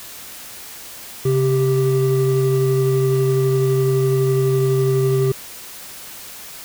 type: tone pair together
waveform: triangle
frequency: 134.65 / 392 Hz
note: C#3 / G4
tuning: -50 / 0 cents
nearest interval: octave + tritone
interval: 1850 cents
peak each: -15 dBFS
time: 1.25-5.32 s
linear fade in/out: 5 ms
effects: white hiss -36 dBFS RMS until 6.64 s